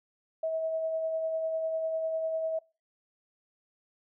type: tone with tremolo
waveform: sine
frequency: 644 Hz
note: E5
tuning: 41 cents flat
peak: -27 dBFS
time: 0.43-2.59 s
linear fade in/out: 5 ms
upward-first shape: sine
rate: 10 Hz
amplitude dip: 30%
effects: noise-tail reverb RT60 0.3 s tail -23 dB re dry